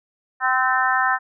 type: harmonic tone with a mistuned harmonic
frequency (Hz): 257.5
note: C4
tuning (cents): -28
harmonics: 3 / 4 / 5 / 6 / 7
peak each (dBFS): -23 / -23 / -23 / -23 / -23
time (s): 0.4-1.19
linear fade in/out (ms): 50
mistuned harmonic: 5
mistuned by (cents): +18
effects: none